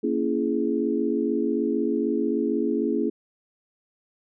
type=chord; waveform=sine; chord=A# half-diminished seventh; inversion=none; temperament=just; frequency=233.1 / 279.7 / 335.6 / 419.5 Hz; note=A#3 / C#4 / E4 / G#4; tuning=0 / +16 / +31 / +17 cents; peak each=-27 dBFS; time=0.03-3.1 s; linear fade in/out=10 ms; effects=none